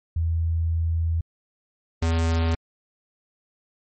sine / square tone pair in turn, 82.41 / 82.41 Hz, E2 / E2, 0 / 0 cents, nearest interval unison, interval 0 cents, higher neither, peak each -20 dBFS, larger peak neither, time 0.16-1.21 / 2.02-2.55 s, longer first, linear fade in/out 5 ms, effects MP3 32 kbps

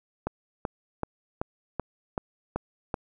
click train, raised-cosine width 1 ms, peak -14 dBFS, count 8, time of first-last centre 0.27-2.942 s, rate 2.62 Hz, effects none

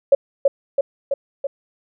sine tone with echo, 554.4 Hz, C#5, in tune, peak -7 dBFS, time 0.12-0.15 s, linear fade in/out 5 ms, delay 330 ms, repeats 4, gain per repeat -3 dB, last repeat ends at 1.47 s, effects none

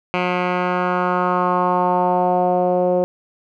10% pulse tone with low-pass filter sweep, 180.1 Hz, F#3, 46 cents flat, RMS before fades -18 dBFS, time 0.14-3.04 s, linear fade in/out 0 ms, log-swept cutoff 2300 to 530 Hz, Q 3, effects none

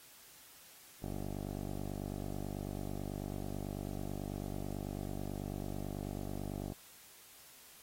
10% pulse tone with low-pass filter, 49.12 Hz, G1, 4 cents sharp, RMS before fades -41 dBFS, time 1.02-6.73 s, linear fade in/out 10 ms, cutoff 550 Hz, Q 1.7, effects white hiss -58 dBFS RMS until 7.82 s + AAC 48 kbps

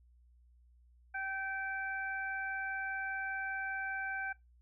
harmonic tone, 775 Hz, G5, 20 cents flat, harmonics 1 / 2 / 3, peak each -42 / -37 / -46 dBFS, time 1.14-4.33 s, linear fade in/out 10 ms, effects noise-tail reverb RT60 0.2 s tail -21 dB re dry + added 60 Hz sine -61 dBFS peak until 4.61 s

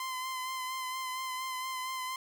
sawtooth tone with vibrato, 1032 Hz, C6, 24 cents flat, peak -31 dBFS, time 0-2.16 s, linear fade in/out 2 ms, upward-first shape sine, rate 4.3 Hz, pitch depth 25 cents each way, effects none

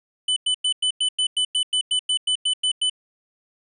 square tone bursts, 3000 Hz, F#7, 23 cents sharp, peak -19 dBFS, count 15, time 0.28-2.898 s, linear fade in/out 5 ms, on 84 ms, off 97 ms, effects resampled to 24000 Hz

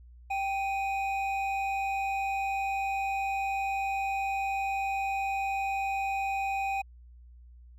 triangle tone pair together, 784 / 2491 Hz, G5 / D#7, 0 / +1 cents, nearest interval octave + minor sixth, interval 2001 cents, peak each -27 / -34 dBFS, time 0.3-6.82 s, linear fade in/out 10 ms, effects added 60 Hz sine -49 dBFS peak until 7.78 s

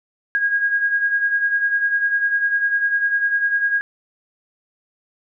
sine beating tone pair, 1628 / 1638 Hz, G#6 / G#6, -35 / -24 cents, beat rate 10 Hz, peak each -24 / -17 dBFS, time 0.35-3.81 s, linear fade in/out 0 ms, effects none

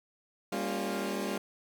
20% pulse chord, G half-diminished seventh, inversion none, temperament equal with one note detuned, 199.19 / 233.1 / 277.2 / 349.2 Hz, G3 / Bb3 / Db4 / F4, +28 / 0 / 0 / 0 cents, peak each -30 / -34 / -34 / -33 dBFS, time 0.52-1.38 s, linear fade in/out 5 ms, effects none

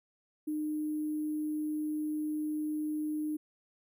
sine tone with sample-and-hold, 304.5 Hz, D#4, 37 cents flat, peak -31 dBFS, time 0.47-3.37 s, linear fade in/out 10 ms, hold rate 11025 Hz, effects none

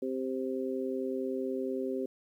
harmonic tone, 130.81 Hz, C3, in tune, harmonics 2 / 3 / 4, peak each -35 / -34 / -38 dBFS, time 0.02-2.06 s, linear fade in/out 5 ms, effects 11-bit

